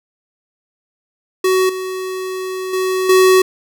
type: tone with level steps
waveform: square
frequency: 374.1 Hz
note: F#4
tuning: 19 cents sharp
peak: -12 / -22 / -16 / -8 dBFS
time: 1.44-3.42 s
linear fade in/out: 5 ms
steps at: 1.69 / 2.73 / 3.09 s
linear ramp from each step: 5 ms
effects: none